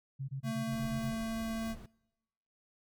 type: tone bursts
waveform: sine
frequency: 135.5 Hz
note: C#3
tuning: 39 cents flat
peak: -35 dBFS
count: 8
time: 0.19-1.12 s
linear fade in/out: 20 ms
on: 97 ms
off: 22 ms
type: tone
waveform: square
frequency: 224.6 Hz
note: A3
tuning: 36 cents sharp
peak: -35 dBFS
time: 0.43-1.76 s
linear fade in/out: 50 ms
type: noise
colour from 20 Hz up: brown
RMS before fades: -47 dBFS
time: 0.72-1.86 s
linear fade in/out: 2 ms
effects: noise-tail reverb RT60 1.0 s tail -25 dB re dry